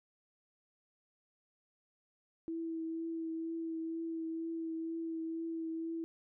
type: tone with vibrato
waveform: sine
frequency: 327.1 Hz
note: E4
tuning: 13 cents flat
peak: -36 dBFS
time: 2.48-6.04 s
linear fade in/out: 0 ms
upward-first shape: triangle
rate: 2.1 Hz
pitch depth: 19 cents each way
effects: none